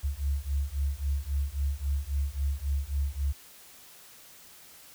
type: beating tone pair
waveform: sine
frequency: 68.4 / 72.1 Hz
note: C#2 / D2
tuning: -23 / -31 cents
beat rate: 3.7 Hz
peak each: -30 dBFS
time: 0.03-3.33 s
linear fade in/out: 20 ms
effects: white hiss -52 dBFS RMS until 4.94 s